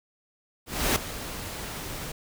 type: noise with ADSR envelope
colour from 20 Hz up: pink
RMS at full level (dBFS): -22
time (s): 0.66-2.12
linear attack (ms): 300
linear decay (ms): 4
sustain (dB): -14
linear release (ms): 6
effects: none